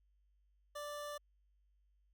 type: tone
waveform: 25% pulse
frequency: 587.3 Hz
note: D5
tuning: in tune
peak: -39 dBFS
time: 0.75-1.18 s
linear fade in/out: 10 ms
effects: added 50 Hz sine -70 dBFS peak until 2.13 s